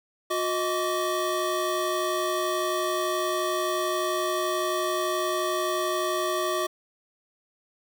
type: tone cluster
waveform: square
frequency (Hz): 360.5 / 627 / 1153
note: F#4 / D#5 / D6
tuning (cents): -45 / +13 / -32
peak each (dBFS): -30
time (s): 0.3-6.67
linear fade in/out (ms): 10
effects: none